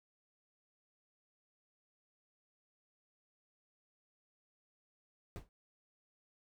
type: noise with exponential decay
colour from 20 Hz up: brown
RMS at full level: -39 dBFS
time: 5.36-5.49 s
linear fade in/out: 0 ms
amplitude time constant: 28 ms
effects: none